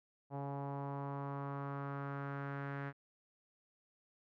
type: tone with low-pass filter sweep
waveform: sawtooth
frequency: 140 Hz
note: C#3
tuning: 18 cents sharp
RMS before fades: -42 dBFS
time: 0.3-2.93 s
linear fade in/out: 50 ms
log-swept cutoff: 820 to 1700 Hz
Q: 3
effects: none